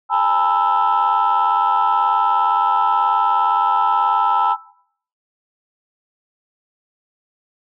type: tone cluster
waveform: sine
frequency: 813 / 892 / 990 / 1319 Hz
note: G#5 / A5 / B5 / E6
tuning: -37 / +23 / +4 / +1 cents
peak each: -18 dBFS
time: 0.09-4.57 s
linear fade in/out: 50 ms
effects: noise-tail reverb RT60 0.6 s tail -19 dB re dry + tanh soft clip ceiling -8 dBFS